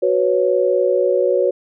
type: chord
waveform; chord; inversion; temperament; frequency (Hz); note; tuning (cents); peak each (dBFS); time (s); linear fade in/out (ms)
sine; F# suspended fourth; none; equal; 370 / 493.9 / 554.4; F#4 / B4 / C#5; 0 / 0 / 0; -18 / -18 / -17; 0.02-1.51; 10
effects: none